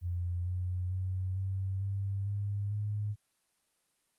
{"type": "tone with pitch steps", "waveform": "sine", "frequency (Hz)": [88, 90.53, 93.13, 95.8, 98.55, 101.38, 104.29], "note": ["F2", "F#2", "F#2", "G2", "G2", "G#2", "G#2"], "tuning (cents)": [14, -37, 12, -39, 10, -41, 8], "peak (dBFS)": -31, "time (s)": [0.01, 3.16], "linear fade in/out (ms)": 50, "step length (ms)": 450, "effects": ["white hiss -75 dBFS RMS until 4.18 s", "Opus 32 kbps"]}